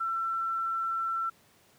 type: tone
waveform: sine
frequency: 1344 Hz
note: E6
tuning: 33 cents sharp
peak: -28 dBFS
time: 0-1.3 s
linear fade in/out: 10 ms
effects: pink hiss -62 dBFS RMS until 1.78 s + high-pass 100 Hz 12 dB/octave